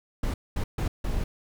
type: noise bursts at uneven times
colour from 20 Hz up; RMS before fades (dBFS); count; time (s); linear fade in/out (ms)
brown; -27; 4; 0.23-0.34 / 0.56-0.64 / 0.78-0.88 / 1.04-1.24; 5
effects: none